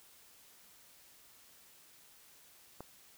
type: click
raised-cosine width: 1 ms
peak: -30 dBFS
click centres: 2.806 s
effects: white hiss -61 dBFS RMS until 3.17 s